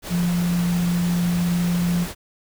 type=tone in noise; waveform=sine; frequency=174.61 Hz; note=F3; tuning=in tune; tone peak=-18 dBFS; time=0.09-2.07 s; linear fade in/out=50 ms; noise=pink; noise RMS=-32 dBFS; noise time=0.02-2.15 s; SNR=+11 dB; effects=none